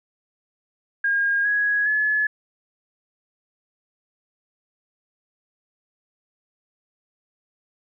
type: tone with pitch steps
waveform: sine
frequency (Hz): 1622 / 1665.7 / 1710.5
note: G#6 / G#6 / A6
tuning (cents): -41 / +5 / -49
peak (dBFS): -18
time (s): 1.04-2.27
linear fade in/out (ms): 5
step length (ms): 410
effects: none